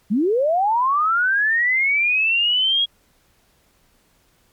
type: linear sweep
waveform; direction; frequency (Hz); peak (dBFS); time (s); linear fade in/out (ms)
sine; up; 183.6 to 3322; -15; 0.1-2.86; 20
effects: pink hiss -60 dBFS RMS until 4.52 s + MP3 96 kbps